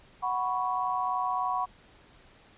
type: chord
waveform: sine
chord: F# suspended fourth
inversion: none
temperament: just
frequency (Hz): 740 / 986.7 / 1110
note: F#5 / B5 / C#6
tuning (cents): 0 / -2 / +2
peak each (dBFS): -31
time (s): 0.22-1.66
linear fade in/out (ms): 20
effects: pink hiss -57 dBFS RMS until 2.57 s + resampled to 8000 Hz